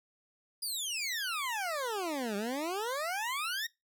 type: exponential two-way sweep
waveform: 20% pulse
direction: down then up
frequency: 4978 to 196 to 1905 Hz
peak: -28 dBFS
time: 0.62-3.67 s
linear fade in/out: 10 ms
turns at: 2.36 s
effects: noise-tail reverb RT60 0.2 s tail -22 dB re dry